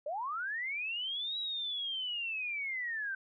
sine linear two-way sweep, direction up then down, 554.4 to 3900 to 1528 Hz, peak -34 dBFS, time 0.06-3.15 s, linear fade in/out 5 ms, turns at 1.38 s, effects none

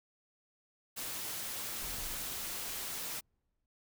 white noise, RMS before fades -40 dBFS, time 0.96-3.21 s, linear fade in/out 20 ms
brown noise with exponential decay, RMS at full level -44 dBFS, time 1.82-3.66 s, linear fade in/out 1 ms, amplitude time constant 400 ms
effects none

